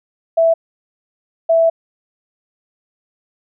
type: tone bursts at uneven times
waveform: sine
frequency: 659.3 Hz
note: E5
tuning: in tune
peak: -9 dBFS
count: 2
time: 0.37-0.54 / 1.49-1.7 s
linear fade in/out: 10 ms
effects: none